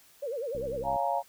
sine tone with vibrato, 514 Hz, C5, 31 cents flat, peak -31 dBFS, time 0.22-0.84 s, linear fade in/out 10 ms, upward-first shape sine, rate 10 Hz, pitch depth 230 cents each way
click train, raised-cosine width 3 ms, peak -31 dBFS, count 28, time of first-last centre 0.55-0.96 s, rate 65.8 Hz
sine chord, Bb minor seventh, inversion first, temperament just, 559.4 / 699.2 / 839.1 / 932.3 Hz, Db5 / F5 / Ab5 / Bb5, +16 / +2 / +18 / 0 cents, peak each -33 / -30 / -32 / -32 dBFS, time 0.83-1.23 s, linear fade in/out 50 ms
effects white hiss -59 dBFS RMS until 1.28 s

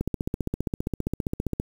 click train, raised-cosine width 3 ms, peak -13 dBFS, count 25, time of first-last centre 0.01-1.599 s, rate 15.1 Hz, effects 7-bit

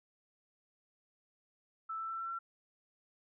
sine tone with pitch steps, 1318.5 / 1327.7 / 1336.9 / 1346.2 / 1355.6 Hz, E6 / E6 / E6 / E6 / E6, 0 / +12 / +24 / +36 / +48 cents, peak -37 dBFS, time 1.89-2.39 s, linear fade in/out 10 ms, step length 100 ms, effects none

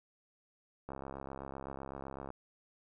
click train, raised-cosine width 1 ms, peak -29 dBFS, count 97, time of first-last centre 0.89-2.304 s, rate 67.9 Hz, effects none

